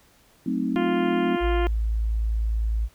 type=chord; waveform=sine; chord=F# diminished seventh; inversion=none; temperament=equal; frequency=185 / 220 / 261.6 / 311.1 Hz; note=F#3 / A3 / C4 / Eb4; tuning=0 / 0 / 0 / 0 cents; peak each=-30 / -28 / -26 / -30 dBFS; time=0.46-1.37 s; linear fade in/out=5 ms
type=harmonic tone; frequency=349.2 Hz; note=F4; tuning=in tune; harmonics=1 / 2 / 3 / 4 / 5 / 6 / 7 / 8 / 9; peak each=-24 / -30 / -34 / -36 / -38 / -40 / -41 / -42 / -43 dBFS; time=0.76-1.67 s; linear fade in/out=0 ms
type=tone; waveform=sine; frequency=55 Hz; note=A1; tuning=in tune; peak=-21 dBFS; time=1.4-2.89 s; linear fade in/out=50 ms
effects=pink hiss -58 dBFS RMS until 2.94 s